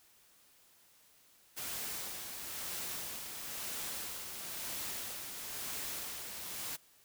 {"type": "noise with tremolo", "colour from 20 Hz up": "white", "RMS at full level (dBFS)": -40, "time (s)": [1.56, 6.77], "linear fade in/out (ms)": 20, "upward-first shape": "sine", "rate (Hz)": 1, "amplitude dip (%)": 40, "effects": ["white hiss -65 dBFS RMS until 7.04 s"]}